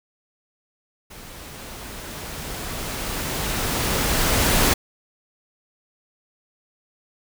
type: noise with level ramp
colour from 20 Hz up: pink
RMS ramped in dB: -41 to -17 dBFS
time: 1.1-4.74 s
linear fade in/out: 10 ms
effects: none